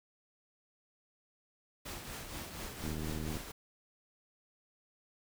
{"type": "noise with tremolo", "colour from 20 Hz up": "pink", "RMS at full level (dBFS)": -42, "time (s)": [1.85, 3.52], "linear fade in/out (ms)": 10, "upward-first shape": "triangle", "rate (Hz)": 4.2, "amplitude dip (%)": 50}
{"type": "click train", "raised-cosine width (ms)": 3, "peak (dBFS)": -28, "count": 42, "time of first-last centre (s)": [2.84, 3.368], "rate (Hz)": 77.6}
{"effects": []}